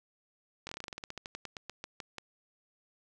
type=slowing click train; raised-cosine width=0.2 ms; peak=-23 dBFS; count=21; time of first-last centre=0.67-2.183 s; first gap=21 ms; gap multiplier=1.12; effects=none